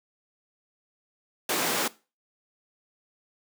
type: high-pass noise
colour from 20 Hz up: pink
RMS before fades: -27 dBFS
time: 1.49-1.88 s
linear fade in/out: 5 ms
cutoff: 270 Hz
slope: 12 dB/octave
effects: noise-tail reverb RT60 0.3 s tail -19 dB re dry + high-pass 150 Hz 12 dB/octave